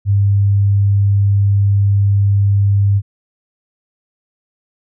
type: tone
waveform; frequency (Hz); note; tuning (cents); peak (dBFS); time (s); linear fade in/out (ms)
sine; 100; G2; +35; -9; 0.05-3.02; 50
effects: none